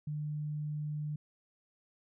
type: tone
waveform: sine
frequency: 150 Hz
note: D3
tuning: 37 cents sharp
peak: -34 dBFS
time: 0.07-1.16 s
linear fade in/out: 5 ms
effects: none